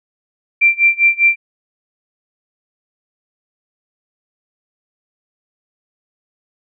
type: tone with tremolo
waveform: sine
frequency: 2358 Hz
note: D7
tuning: 6 cents sharp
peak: -6 dBFS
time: 0.61-1.36 s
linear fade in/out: 10 ms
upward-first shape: sine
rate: 5 Hz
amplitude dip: 95%
effects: none